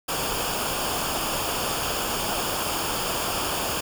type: noise with comb filter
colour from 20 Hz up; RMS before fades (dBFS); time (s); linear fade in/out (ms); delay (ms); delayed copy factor
pink; -27; 0.08-3.81; 10; 0.5; -0.65
effects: none